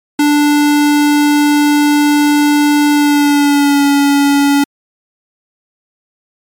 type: tone with pitch glide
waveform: square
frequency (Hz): 293.6 to 283.1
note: D4 to C#4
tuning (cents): 0 to +37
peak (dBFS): -8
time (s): 0.19-4.64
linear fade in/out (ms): 5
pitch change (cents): -63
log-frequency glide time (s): 2.92-3.85
effects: MP3 96 kbps